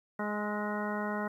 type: harmonic tone with a mistuned harmonic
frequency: 208.6 Hz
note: G#3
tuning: 8 cents sharp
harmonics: 1 / 2 / 3 / 4 / 5 / 6 / 7 / 9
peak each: -35 / -40 / -39 / -41 / -41 / -44 / -41 / -43 dBFS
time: 0.19-1.28 s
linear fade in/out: 5 ms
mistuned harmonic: 6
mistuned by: +25 cents
effects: 11-bit